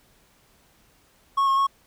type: tone with pitch steps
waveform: triangle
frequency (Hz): 1100 / 1082 / 1099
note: C#6 / C#6 / C#6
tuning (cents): -14 / -42 / -15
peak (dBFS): -16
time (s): 1.37-1.67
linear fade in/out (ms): 10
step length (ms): 100
effects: pink hiss -60 dBFS RMS until 1.86 s